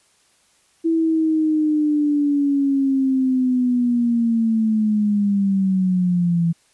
sine linear sweep, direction down, 329.6 to 166.1 Hz, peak -15 dBFS, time 0.84-6.53 s, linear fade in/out 20 ms, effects white hiss -59 dBFS RMS until 6.73 s + resampled to 24000 Hz

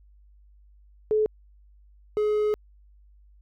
sine / triangle tone pair in turn, 430 / 422.6 Hz, A4 / G#4, -40 / +30 cents, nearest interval unison, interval 30 cents, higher first, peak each -19 / -19 dBFS, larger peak neither, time 1.11-1.26 / 2.17-2.54 s, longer second, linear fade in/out 0 ms, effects added 50 Hz sine -52 dBFS peak until 3.41 s

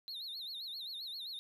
triangle tone with vibrato, 3964 Hz, B7, 6 cents sharp, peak -40 dBFS, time 0.08-1.39 s, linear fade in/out 0 ms, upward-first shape sine, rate 7.6 Hz, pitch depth 170 cents each way, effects none

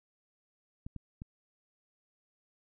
clicks, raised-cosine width 5 ms, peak -29 dBFS, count 3, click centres 0.865 / 0.963 / 1.219 s, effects none

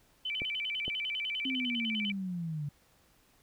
sine tone with vibrato, 2661 Hz, E7, 16 cents sharp, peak -32 dBFS, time 0.25-2.12 s, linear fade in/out 5 ms, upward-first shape square, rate 10 Hz, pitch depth 230 cents each way
clicks, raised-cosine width 2 ms, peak -26 dBFS, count 2, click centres 0.419 / 0.88 s
sine linear sweep, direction down, 267.9 to 141.8 Hz, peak -33 dBFS, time 1.45-2.69 s, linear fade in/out 5 ms
effects pink hiss -66 dBFS RMS until 3.42 s

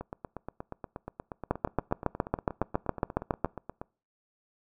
two click trains, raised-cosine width 1 ms, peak -23 / -11 dBFS, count 33 / 15, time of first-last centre 0.01-3.815 / 1.51-3.446 s, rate 8.41 / 7.23 Hz, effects noise-tail reverb RT60 0.4 s tail -25 dB re dry

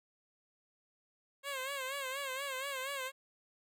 10% pulse tone with vibrato, 540 Hz, C#5, 45 cents flat, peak -29 dBFS, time 1.43-3.12 s, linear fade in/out 50 ms, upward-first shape sine, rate 4.2 Hz, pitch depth 87 cents each way, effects none

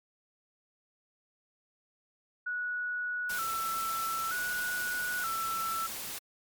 sine tone with vibrato, 1396.9 Hz, F6, in tune, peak -31 dBFS, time 2.46-5.87 s, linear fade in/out 10 ms, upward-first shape square, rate 0.54 Hz, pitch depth 84 cents each way
white noise, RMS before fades -39 dBFS, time 3.29-6.19 s, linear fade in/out 10 ms
effects MP3 96 kbps

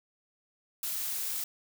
blue noise, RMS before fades -34 dBFS, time 0.83-1.44 s, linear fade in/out 2 ms, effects none

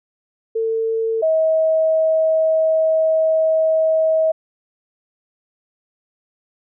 sine tone pair in turn, 449 / 638.3 Hz, A4 / D#5, +35 / +44 cents, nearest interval tritone, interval 609 cents, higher second, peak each -17 / -13 dBFS, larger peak second, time 0.55-1.22 / 1.22-4.32 s, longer second, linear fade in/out 10 ms, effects none

